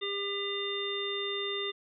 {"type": "harmonic tone", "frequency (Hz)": 400, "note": "G4", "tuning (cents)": 35, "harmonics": [1, 3, 5, 7, 9], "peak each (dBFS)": [-35, -42, -40, -42, -35], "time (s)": [0.01, 1.72], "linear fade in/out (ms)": 20, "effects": []}